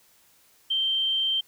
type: tone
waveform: sine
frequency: 3136 Hz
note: G7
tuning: in tune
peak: -22 dBFS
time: 0.7-1.41 s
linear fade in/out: 10 ms
effects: white hiss -60 dBFS RMS until 1.47 s